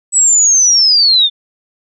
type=linear sweep; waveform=sine; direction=down; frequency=7960 to 3520 Hz; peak=-6 dBFS; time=0.12-1.3 s; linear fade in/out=50 ms; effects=none